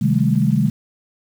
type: chord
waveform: sine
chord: A half-diminished seventh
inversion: first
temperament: equal with one note detuned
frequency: 130.81 / 155.56 / 196 / 214.9 Hz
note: C3 / Eb3 / G3 / A3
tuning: 0 / 0 / 0 / -41 cents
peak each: -19 dBFS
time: 0.01-0.7 s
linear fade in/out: 10 ms
effects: 7-bit